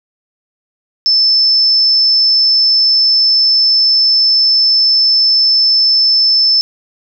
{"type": "tone", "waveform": "sine", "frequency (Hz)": 5274, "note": "E8", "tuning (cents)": 0, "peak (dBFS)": -7, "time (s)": [1.06, 6.61], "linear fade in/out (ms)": 0, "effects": []}